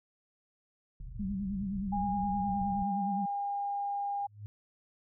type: low-pass noise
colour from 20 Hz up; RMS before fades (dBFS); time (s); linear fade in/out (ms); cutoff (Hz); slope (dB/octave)
pink; -43; 1-2.83; 2; 140; 48
type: tone with vibrato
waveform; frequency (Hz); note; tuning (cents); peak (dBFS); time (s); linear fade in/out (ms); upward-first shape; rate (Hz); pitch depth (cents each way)
sine; 196; G3; 0; -32; 1.19-3.26; 10; sine; 9.6; 82
type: tone with pitch glide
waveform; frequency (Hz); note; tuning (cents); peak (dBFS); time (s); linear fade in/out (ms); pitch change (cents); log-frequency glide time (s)
sine; 816 to 806.6; G#5 to G5; -31 to +49; -31; 1.92-4.27; 10; -20; 2.41-2.5
type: tone with exponential growth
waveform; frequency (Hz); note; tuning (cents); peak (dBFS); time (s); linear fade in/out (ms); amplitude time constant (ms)
sine; 103.83; G#2; 0; -37; 4.17-4.46; 0; 61
effects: none